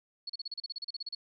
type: tone bursts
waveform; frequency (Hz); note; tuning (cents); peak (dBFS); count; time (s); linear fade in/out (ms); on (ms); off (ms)
sine; 4378; C#8; -22; -35; 15; 0.27-1.15; 5; 26; 35
effects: none